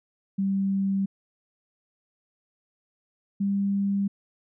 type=tone pair in turn; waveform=sine; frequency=195.1 / 198.74 Hz; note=G3 / G3; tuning=-8 / +24 cents; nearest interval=unison; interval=32 cents; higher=second; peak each=-22 dBFS; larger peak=neither; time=0.38-1.06 / 3.4-4.08 s; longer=neither; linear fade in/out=10 ms; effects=none